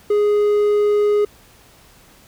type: tone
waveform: triangle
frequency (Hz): 415.3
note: G#4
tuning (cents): 0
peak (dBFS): -11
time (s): 0.1-1.25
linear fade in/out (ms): 5
effects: pink hiss -49 dBFS RMS until 2.27 s